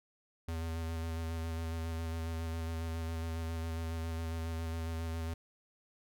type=tone with vibrato; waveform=square; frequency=82 Hz; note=E2; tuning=9 cents flat; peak=-36 dBFS; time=0.48-5.34 s; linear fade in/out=5 ms; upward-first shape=square; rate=7.3 Hz; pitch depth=16 cents each way; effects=none